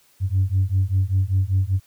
sine beating tone pair, 92.9 / 98 Hz, F#2 / G2, +7 / 0 cents, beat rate 5.1 Hz, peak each -19 dBFS, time 0.2-1.8 s, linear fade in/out 50 ms, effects tanh soft clip ceiling -12 dBFS + white hiss -58 dBFS RMS until 1.86 s

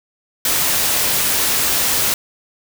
white noise, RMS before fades -17 dBFS, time 0.45-2.14 s, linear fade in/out 2 ms, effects none

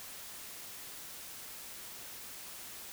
silence, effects white hiss -47 dBFS RMS until 2.92 s

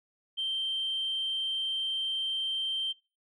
sine tone, 3136 Hz, G7, in tune, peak -28 dBFS, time 0.37-2.93 s, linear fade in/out 20 ms, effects noise-tail reverb RT60 0.3 s tail -22 dB re dry + tanh soft clip ceiling -25 dBFS

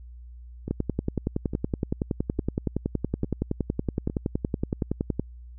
two click trains, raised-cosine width 3 ms, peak -12 / -18 dBFS, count 49 / 5, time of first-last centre 0.71-5.196 / 0.68-4.099 s, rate 10.7 / 1.17 Hz, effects added 60 Hz sine -41 dBFS peak until 5.58 s

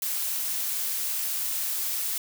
blue noise, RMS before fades -29 dBFS, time 0.02-2.18 s, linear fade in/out 2 ms, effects none

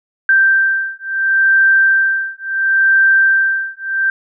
sine beating tone pair, 1568 / 1568.72 Hz, G6 / G6, 0 / +1 cents, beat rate 0.72 Hz, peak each -13 dBFS, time 0.29-4.1 s, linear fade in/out 2 ms, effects none

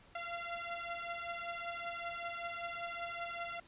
15% pulse beating tone pair, 684 / 689.2 Hz, F5 / F5, -36 / -23 cents, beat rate 5.2 Hz, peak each -36 / -37 dBFS, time 0.15-3.6 s, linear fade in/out 5 ms, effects pink hiss -62 dBFS RMS until 3.67 s + resampled to 8000 Hz

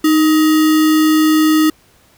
sine tone with sample-and-hold, 311.1 Hz, D#4, in tune, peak -8 dBFS, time 0.04-1.7 s, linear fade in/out 5 ms, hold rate 1575 Hz, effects pink hiss -51 dBFS RMS until 2.17 s

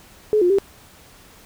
sine tone with pitch steps, 425.8 / 355.1 / 394 Hz, G#4 / F4 / G4, +43 / +29 / +9 cents, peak -13 dBFS, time 0.33-0.585 s, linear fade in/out 0 ms, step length 85 ms, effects pink hiss -48 dBFS RMS until 1.45 s

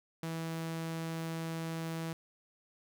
sawtooth tone, 163.5 Hz, E3, 14 cents flat, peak -32 dBFS, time 0.23-2.13 s, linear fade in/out 2 ms, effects none

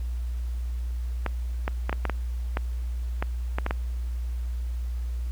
clicks, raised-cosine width 0.5 ms, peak -12 dBFS, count 11, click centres 1.263 / 1.679 / 1.895 / 1.928 / 2.053 / 2.097 / 2.571 / 3.225 / 3.585 / 3.664 / 3.709 s, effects added 60 Hz sine -27 dBFS peak until 5.31 s + pink hiss -54 dBFS RMS until 5.31 s

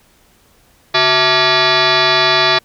sine tone with frequency modulation, 1396.9 Hz, F6, in tune, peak -9 dBFS, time 0.94-2.59 s, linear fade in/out 10 ms, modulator 513 Hz, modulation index 6.1, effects pink hiss -52 dBFS RMS until 2.64 s

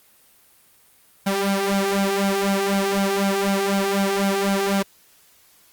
sawtooth tone with flanger, 197.1 Hz, G3, 10 cents sharp, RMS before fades -21 dBFS, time 1.26-4.83 s, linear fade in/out 10 ms, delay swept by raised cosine 1.3 to 2.6 ms, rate 4 Hz, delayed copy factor +0.8, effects white hiss -55 dBFS RMS until 5.72 s + Opus 32 kbps

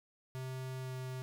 square tone with pitch glide, 130 to 129.1 Hz, C3 to C3, -11 to -23 cents, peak -40 dBFS, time 0.35-1.22 s, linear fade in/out 0 ms, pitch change -12 cents, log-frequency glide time 0.8-0.92 s, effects none

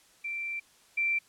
sine tone pair in turn, 2349 / 2349 Hz, D7 / D7, 0 / 0 cents, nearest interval unison, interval 0 cents, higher neither, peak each -32 / -25 dBFS, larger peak second, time 0.24-0.6 / 0.97-1.19 s, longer first, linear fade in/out 10 ms, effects white hiss -61 dBFS RMS until 1.28 s + low-pass 10000 Hz 12 dB/octave

